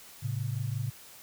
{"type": "tone pair together", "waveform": "sine", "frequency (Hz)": [110, 135.57], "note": ["A2", "C#3"], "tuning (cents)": [0, -38], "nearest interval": "major third", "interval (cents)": 362, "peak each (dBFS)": [-32, -33], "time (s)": [0.22, 0.91], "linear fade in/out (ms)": 20, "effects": ["white hiss -51 dBFS RMS until 1.22 s"]}